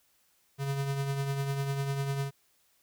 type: tone with tremolo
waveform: square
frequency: 138.5 Hz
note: C#3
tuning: 1 cent flat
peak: -28 dBFS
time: 0.58-2.31 s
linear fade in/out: 50 ms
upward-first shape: triangle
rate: 10 Hz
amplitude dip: 50%
effects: white hiss -69 dBFS RMS until 2.82 s